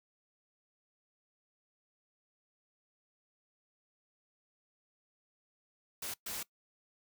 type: noise bursts at uneven times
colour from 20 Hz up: white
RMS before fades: -40 dBFS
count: 2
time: 6.02-6.14 / 6.26-6.43 s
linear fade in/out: 5 ms
effects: noise-tail reverb RT60 0.1 s tail -21 dB re dry